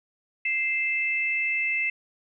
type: tone pair together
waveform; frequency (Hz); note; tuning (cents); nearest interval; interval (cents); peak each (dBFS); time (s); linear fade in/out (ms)
sine; 2093 / 2633; C7 / E7; 0 / -3; major third; 397; -26; 0.45-1.9; 5
effects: none